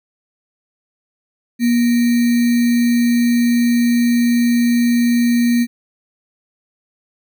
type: tone with sample-and-hold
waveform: sine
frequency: 238.7 Hz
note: A#3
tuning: 41 cents sharp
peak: -11 dBFS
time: 1.59-5.67 s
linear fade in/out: 50 ms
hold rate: 2100 Hz
effects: none